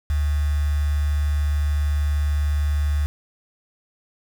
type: tone with quantisation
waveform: sine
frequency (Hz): 73.4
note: D2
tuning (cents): 0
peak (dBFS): -18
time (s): 0.1-3.06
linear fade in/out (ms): 0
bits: 6
effects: none